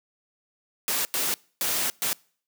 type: noise bursts at uneven times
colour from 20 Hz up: white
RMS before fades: -26 dBFS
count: 4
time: 0.88-1.05 / 1.14-1.34 / 1.61-1.9 / 2.02-2.13 s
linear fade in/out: 0 ms
effects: noise-tail reverb RT60 0.5 s tail -26 dB re dry + high-pass 150 Hz 12 dB/octave